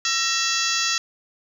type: harmonic tone with a mistuned harmonic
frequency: 670 Hz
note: E5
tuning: 28 cents sharp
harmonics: 2 / 3 / 4 / 5 / 6 / 7 / 8 / 9 / 10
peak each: -29 / -29 / -29 / -29 / -29 / -29 / -29 / -29 / -29 dBFS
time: 0.05-0.98 s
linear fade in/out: 2 ms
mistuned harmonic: 3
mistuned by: -120 cents
effects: 8-bit